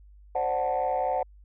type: chord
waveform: sine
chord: D dominant seventh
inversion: third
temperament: equal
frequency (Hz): 523.3 / 587.3 / 740 / 880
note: C5 / D5 / F#5 / A5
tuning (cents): 0 / 0 / 0 / 0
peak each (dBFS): -29 / -31 / -26 / -31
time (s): 0.35-1.23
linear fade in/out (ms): 5
effects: tanh soft clip ceiling -18 dBFS + added 50 Hz sine -49 dBFS peak until 1.44 s